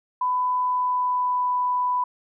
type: tone with pitch glide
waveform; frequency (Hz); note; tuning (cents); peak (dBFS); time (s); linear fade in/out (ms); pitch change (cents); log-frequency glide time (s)
sine; 1000 to 993.1; B5 to B5; +21 to +9; -20; 0.21-2.04; 5; -12; 0.6-1.51
effects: none